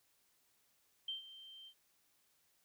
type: tone with ADSR envelope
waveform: sine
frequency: 3136 Hz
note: G7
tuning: in tune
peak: -37 dBFS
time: 1.08-1.74 s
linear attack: 5 ms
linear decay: 130 ms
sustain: -15 dB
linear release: 70 ms
effects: white hiss -75 dBFS RMS until 2.64 s